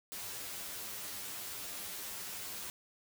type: noise with comb filter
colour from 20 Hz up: white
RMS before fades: -43 dBFS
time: 0.12-2.7 s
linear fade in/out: 0 ms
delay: 10 ms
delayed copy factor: +0.65
effects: none